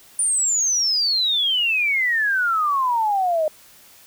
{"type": "exponential sweep", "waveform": "sine", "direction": "down", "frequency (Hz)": [9430, 606], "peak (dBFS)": -17, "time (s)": [0.19, 3.48], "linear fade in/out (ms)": 2, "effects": ["white hiss -49 dBFS RMS until 4.06 s"]}